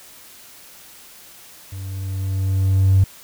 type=tone with level ramp; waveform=triangle; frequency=95.7 Hz; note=G2; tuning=41 cents flat; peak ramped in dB=-27 to -6 dBFS; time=1.72-3.04 s; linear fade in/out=5 ms; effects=tanh soft clip ceiling -7 dBFS + white hiss -44 dBFS RMS until 3.23 s